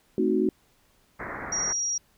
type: chord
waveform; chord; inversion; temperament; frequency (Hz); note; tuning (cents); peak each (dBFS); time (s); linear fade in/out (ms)
sine; A diminished seventh; none; equal; 220 / 261.6 / 311.1 / 370; A3 / C4 / Eb4 / Gb4; 0 / 0 / 0 / 0; -27 / -28 / -27 / -24; 0.18-0.49; 2
type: low-pass noise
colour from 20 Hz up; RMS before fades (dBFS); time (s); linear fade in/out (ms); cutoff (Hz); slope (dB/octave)
white; -36; 1.19-1.73; 10; 2100; 96
type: tone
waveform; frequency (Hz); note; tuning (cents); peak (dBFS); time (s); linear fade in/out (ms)
sine; 5690; F8; +31; -25; 1.52-1.98; 5
effects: pink hiss -64 dBFS RMS until 2.17 s